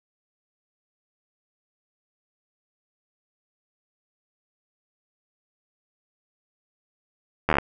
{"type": "slowing click train", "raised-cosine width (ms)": 0.5, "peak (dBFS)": -5, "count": 8, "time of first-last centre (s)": [7.49, 7.585], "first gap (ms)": 12, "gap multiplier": 1.04, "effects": []}